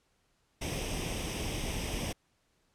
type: noise with comb filter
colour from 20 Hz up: pink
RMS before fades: -35 dBFS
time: 0.61-2.13 s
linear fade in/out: 10 ms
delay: 0.35 ms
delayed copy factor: +0.65
effects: pink hiss -73 dBFS RMS until 2.74 s + low-pass 10000 Hz 12 dB/octave